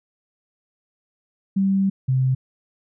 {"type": "tone pair in turn", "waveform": "sine", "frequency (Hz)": [194.3, 130.39], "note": ["G3", "C3"], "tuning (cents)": [-15, -6], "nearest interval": "perfect fifth", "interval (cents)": 691, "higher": "first", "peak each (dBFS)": -16, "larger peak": "neither", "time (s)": [[1.56, 1.9], [2.08, 2.35]], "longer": "first", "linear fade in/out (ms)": 10, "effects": []}